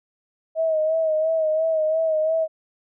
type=tone with vibrato; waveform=sine; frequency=635 Hz; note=D#5; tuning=35 cents sharp; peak=-18 dBFS; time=0.55-2.48 s; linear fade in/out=50 ms; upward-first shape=sine; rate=2.9 Hz; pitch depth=43 cents each way; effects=none